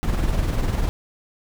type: noise with tremolo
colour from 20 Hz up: brown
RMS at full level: -19 dBFS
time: 0.03-0.89 s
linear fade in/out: 0 ms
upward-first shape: sine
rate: 20 Hz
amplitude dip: 50%
effects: none